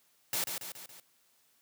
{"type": "noise with echo", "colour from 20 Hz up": "white", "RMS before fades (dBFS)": -32, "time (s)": [0.33, 0.44], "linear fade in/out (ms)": 2, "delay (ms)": 140, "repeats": 4, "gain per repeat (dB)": -5, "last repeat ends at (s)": 1, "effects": ["white hiss -69 dBFS RMS until 1.61 s", "high-pass 100 Hz 12 dB/octave"]}